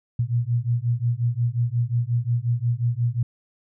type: beating tone pair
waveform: sine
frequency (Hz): 116.7 / 122.3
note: A#2 / B2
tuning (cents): +2 / -16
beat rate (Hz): 5.6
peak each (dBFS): -23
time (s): 0.19-3.23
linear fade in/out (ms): 5
effects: none